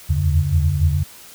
sine tone cluster, 78.8 / 82.7 / 89.3 / 141.7 Hz, D#2 / E2 / F2 / C#3, +23 / +6 / +39 / +38 cents, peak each -20 dBFS, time 0.09-1.04 s, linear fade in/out 20 ms, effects white hiss -42 dBFS RMS until 1.34 s

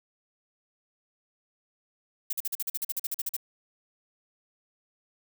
violet noise bursts, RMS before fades -30 dBFS, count 15, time 2.3-3.366 s, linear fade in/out 5 ms, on 30 ms, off 44 ms, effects none

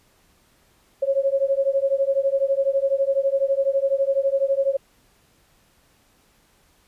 sine beating tone pair, 541 / 553 Hz, C#5 / C#5, -42 / -4 cents, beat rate 12 Hz, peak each -21 dBFS, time 1.02-4.77 s, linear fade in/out 10 ms, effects pink hiss -60 dBFS RMS until 6.87 s + resampled to 32000 Hz

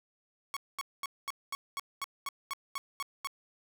sawtooth tone bursts, 1108.7 Hz, C#6, in tune, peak -30 dBFS, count 12, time 0.54-3.272 s, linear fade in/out 0 ms, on 26 ms, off 220 ms, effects none

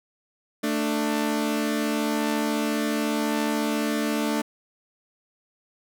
sawtooth tone pair together, 222 / 296.3 Hz, A3 / D4, +16 / +15 cents, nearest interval perfect fourth, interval 499 cents, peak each -22 dBFS, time 0.63-4.42 s, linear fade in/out 10 ms, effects none

